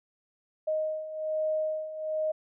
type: beating tone pair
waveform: sine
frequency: 622.3 / 623.5 Hz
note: D#5 / D#5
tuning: 0 / +3 cents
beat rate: 1.2 Hz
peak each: -34 / -29 dBFS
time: 0.67-2.32 s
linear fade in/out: 10 ms
effects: none